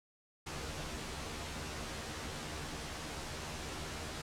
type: noise with comb filter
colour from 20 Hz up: pink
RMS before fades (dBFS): -42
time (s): 0.46-4.22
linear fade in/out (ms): 10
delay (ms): 13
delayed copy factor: +1
effects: low-pass 8000 Hz 12 dB/octave